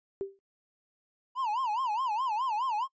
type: tone with exponential decay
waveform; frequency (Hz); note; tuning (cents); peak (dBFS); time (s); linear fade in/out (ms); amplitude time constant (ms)
sine; 392; G4; 0; -27; 0.21-0.39; 0; 37
type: tone with vibrato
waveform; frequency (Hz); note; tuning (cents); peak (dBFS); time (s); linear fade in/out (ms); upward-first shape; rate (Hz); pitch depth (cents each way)
triangle; 944; A#5; +22; -26; 1.35-2.88; 50; sine; 4.8; 220
effects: noise-tail reverb RT60 0.1 s tail -23 dB re dry + resampled to 16000 Hz